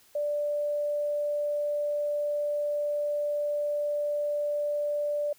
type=tone; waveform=sine; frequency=587.3 Hz; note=D5; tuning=in tune; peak=-26 dBFS; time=0.15-5.33 s; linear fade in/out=5 ms; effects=white hiss -60 dBFS RMS until 5.38 s